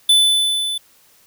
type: tone with level ramp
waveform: square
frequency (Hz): 3500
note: A7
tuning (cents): -10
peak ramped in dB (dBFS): -9 to -22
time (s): 0.09-0.78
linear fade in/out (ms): 5
effects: white hiss -53 dBFS RMS until 1.26 s